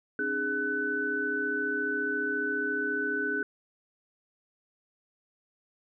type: tone cluster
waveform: sine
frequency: 270 / 304.5 / 414 / 1500 Hz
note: C#4 / D#4 / G#4 / F#6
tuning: -45 / -37 / -5 / +23 cents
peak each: -37 / -37 / -34 / -29 dBFS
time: 0.19-3.43 s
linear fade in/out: 2 ms
effects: none